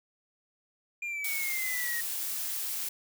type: exponential sweep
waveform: triangle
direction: down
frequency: 2419 to 1864.7 Hz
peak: -31 dBFS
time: 1.02-2.01 s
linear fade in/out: 5 ms
type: noise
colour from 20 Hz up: blue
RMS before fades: -34 dBFS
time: 1.24-2.89 s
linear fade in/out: 5 ms
effects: none